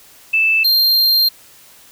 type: tone pair in turn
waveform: sine / square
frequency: 2637 / 4186 Hz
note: E7 / C8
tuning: 0 / 0 cents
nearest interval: minor sixth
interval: 800 cents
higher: second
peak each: -11 dBFS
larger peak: neither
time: 0.33-0.64 / 0.64-1.29 s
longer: second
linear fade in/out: 10 ms
effects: white hiss -45 dBFS RMS until 1.91 s